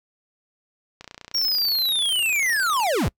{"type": "click train", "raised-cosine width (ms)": 0.2, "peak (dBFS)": -21, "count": 56, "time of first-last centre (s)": [1.01, 2.868], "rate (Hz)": 29.6}
{"type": "linear sweep", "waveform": "square", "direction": "down", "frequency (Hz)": [5600, 33.75], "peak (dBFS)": -20, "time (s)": [1.34, 3.09], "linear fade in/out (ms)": 10}
{"effects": ["noise-tail reverb RT60 0.1 s tail -25 dB re dry"]}